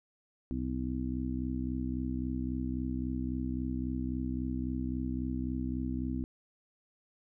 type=harmonic tone; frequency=63.7 Hz; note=C2; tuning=46 cents flat; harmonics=1 / 2 / 3 / 4 / 5; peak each=-37 / -40 / -41 / -35 / -41 dBFS; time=0.51-6.24 s; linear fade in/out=0 ms; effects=none